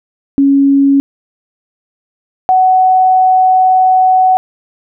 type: tone pair in turn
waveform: sine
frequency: 277.2 / 746.9 Hz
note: C#4 / F#5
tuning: 0 / +16 cents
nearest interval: octave + perfect fourth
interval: 1716 cents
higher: second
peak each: -5 dBFS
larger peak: neither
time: 0.38-1 / 2.49-4.37 s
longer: second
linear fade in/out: 0 ms
effects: none